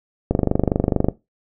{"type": "click train", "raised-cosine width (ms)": 2, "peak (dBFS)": -3, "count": 20, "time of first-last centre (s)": [0.31, 1.086], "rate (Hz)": 24.5, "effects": ["noise-tail reverb RT60 0.2 s tail -17 dB re dry"]}